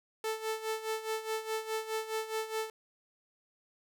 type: tone with tremolo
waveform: sawtooth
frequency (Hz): 440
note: A4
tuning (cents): 0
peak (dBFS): -27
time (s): 0.24-2.7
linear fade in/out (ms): 2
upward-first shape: sine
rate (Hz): 4.8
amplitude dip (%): 75
effects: none